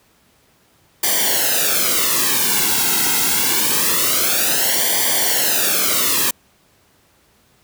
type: noise with flanger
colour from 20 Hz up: white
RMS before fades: -17 dBFS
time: 1.03-6.31 s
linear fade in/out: 5 ms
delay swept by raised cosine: 0.75 to 1.71 ms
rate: 0.25 Hz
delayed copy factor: -0.85
effects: pink hiss -56 dBFS RMS until 7.63 s + high-pass 60 Hz 12 dB/octave